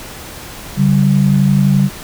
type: tone pair together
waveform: sine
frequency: 142.21 / 193.8 Hz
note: C#3 / G3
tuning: +45 / -20 cents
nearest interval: perfect fourth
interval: 535 cents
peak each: -11 dBFS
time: 0.76-1.9 s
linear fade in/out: 50 ms
effects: pink hiss -31 dBFS RMS until 2.03 s